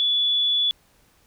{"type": "tone", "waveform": "sine", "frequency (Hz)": 3433, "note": "A7", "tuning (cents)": -43, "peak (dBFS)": -18, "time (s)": [0, 0.71], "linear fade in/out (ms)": 0, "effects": ["pink hiss -60 dBFS RMS until 1.26 s"]}